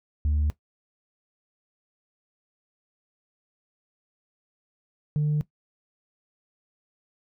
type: tone pair in turn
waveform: sine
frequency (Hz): 74.9 / 149.8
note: D2 / D3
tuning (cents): +35 / +35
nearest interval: octave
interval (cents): 1200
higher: second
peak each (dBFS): -19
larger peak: neither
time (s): 0.25-0.5 / 5.16-5.41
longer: neither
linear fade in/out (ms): 0
effects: noise-tail reverb RT60 0.1 s tail -18 dB re dry + tanh soft clip ceiling -19 dBFS